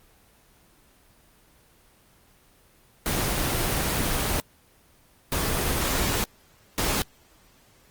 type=noise bursts at uneven times; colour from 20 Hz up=pink; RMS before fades=-25 dBFS; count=3; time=3.06-4.4 / 5.32-6.24 / 6.78-7.02 s; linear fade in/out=0 ms; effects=pink hiss -58 dBFS RMS until 7.9 s + Opus 24 kbps